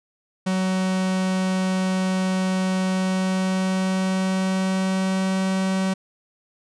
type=tone with pitch glide; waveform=45% pulse; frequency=187.2 to 189.92 Hz; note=F#3 to F#3; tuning=+20 to +45 cents; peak=-20 dBFS; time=0.46-5.94 s; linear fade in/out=10 ms; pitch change=+25 cents; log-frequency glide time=2.85-5.42 s; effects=resampled to 22050 Hz